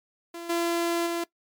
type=tone with level steps; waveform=sawtooth; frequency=340 Hz; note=F4; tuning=46 cents flat; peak=-32 / -20 / -23 dBFS; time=0.34-1.24 s; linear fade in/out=5 ms; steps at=0.49 / 1.06 s; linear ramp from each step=10 ms; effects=noise-tail reverb RT60 0.1 s tail -20 dB re dry + MP3 96 kbps